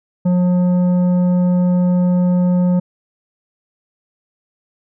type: tone with tanh clipping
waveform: triangle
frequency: 179.3 Hz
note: F3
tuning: 46 cents sharp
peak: -13 dBFS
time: 0.25-2.8 s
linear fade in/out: 10 ms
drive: 13 dB
effects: none